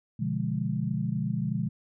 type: chord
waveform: sine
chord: B diminished seventh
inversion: none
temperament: equal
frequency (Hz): 123.47 / 146.83 / 174.61 / 207.7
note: B2 / D3 / F3 / Ab3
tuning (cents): 0 / 0 / 0 / 0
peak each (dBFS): -32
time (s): 0.19-1.69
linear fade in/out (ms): 10
effects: none

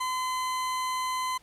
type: tone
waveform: 40% pulse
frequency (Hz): 1022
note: C6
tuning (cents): -41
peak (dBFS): -27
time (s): 0-1.38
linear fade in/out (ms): 10
effects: pink hiss -60 dBFS RMS until 1.42 s + low-pass 12000 Hz 12 dB/octave

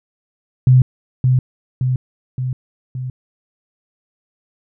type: tone with echo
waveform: sine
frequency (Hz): 127.9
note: C3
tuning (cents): -39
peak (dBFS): -6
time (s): 0.67-0.82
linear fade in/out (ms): 2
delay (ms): 570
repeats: 4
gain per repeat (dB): -4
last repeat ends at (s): 3.1
effects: none

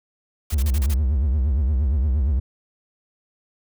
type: noise bursts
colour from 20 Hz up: white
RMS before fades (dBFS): -34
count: 6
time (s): 0.5-0.942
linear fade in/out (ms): 5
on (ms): 47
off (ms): 32
type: tone with vibrato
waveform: triangle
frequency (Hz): 69.3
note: C#2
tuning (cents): 0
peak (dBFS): -15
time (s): 0.52-2.4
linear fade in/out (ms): 10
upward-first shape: triangle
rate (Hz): 8.6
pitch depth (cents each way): 260
effects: none

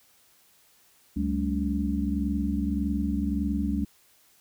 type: tone cluster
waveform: sine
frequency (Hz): 70.1 / 194.1 / 215.8 / 285.3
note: C#2 / G3 / A3 / C#4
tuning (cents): +20 / -17 / -33 / +50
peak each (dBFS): -30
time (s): 1.16-3.85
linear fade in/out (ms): 10
effects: white hiss -61 dBFS RMS until 4.4 s

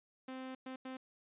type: tone bursts at uneven times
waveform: sawtooth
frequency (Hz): 260.1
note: C4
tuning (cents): -10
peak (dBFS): -39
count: 3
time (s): 0.28-0.55 / 0.66-0.76 / 0.85-0.97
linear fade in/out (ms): 5
effects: resampled to 8000 Hz

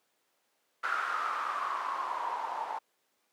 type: noise with low-pass filter sweep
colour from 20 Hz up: blue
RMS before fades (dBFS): -34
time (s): 0.83-2.79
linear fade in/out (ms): 10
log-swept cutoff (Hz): 1400 to 860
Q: 7.5
effects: pink hiss -74 dBFS RMS until 3.32 s + high-pass 400 Hz 12 dB/octave

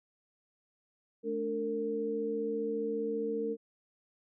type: tone cluster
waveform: sine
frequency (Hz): 216.5 / 291.4 / 456.6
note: A3 / D4 / A#4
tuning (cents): -28 / -13 / -36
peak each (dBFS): -39 / -39 / -32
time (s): 1.23-3.57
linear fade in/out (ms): 50
effects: none

